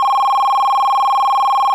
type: tone with vibrato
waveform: triangle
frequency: 927 Hz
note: A#5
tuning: 10 cents flat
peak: -9 dBFS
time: 0-1.74 s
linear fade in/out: 0 ms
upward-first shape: square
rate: 20 Hz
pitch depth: 260 cents each way
effects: none